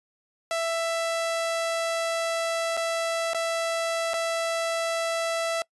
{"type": "tone with dropouts", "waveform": "sawtooth", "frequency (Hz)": 663, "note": "E5", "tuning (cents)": 10, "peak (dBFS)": -21, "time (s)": [0.51, 5.62], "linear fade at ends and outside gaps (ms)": 1, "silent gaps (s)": [[2.769, 2.774], [3.334, 3.346], [4.135, 4.14]], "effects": ["noise-tail reverb RT60 0.1 s tail -24 dB re dry", "resampled to 24000 Hz"]}